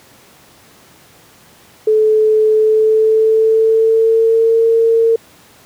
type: tone with pitch glide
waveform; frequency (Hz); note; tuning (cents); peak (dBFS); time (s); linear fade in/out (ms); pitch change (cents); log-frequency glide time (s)
sine; 433 to 455.3; A4 to A#4; -28 to -41; -8; 1.87-5.16; 5; +87; 2.53-4.65
effects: pink hiss -45 dBFS RMS until 5.65 s + high-pass 100 Hz 12 dB/octave